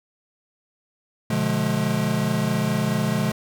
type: chord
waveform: square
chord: B diminished seventh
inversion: none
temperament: just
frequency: 123.47 / 148.16 / 177.8 / 213.4 Hz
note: B2 / D3 / F3 / Ab3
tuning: 0 / +16 / +31 / +47 cents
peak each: -28 / -27 / -28 / -25 dBFS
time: 1.3-3.32 s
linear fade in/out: 5 ms
effects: none